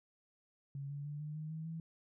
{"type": "tone with pitch steps", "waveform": "sine", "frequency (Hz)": [139.5, 143.17, 146.94, 150.81, 154.78, 158.86, 163.04], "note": ["C#3", "D3", "D3", "D3", "D#3", "D#3", "E3"], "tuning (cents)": [11, -44, 1, 46, -9, 36, -19], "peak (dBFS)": -40, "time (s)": [0.75, 1.8], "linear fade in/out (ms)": 2, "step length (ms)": 150, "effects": []}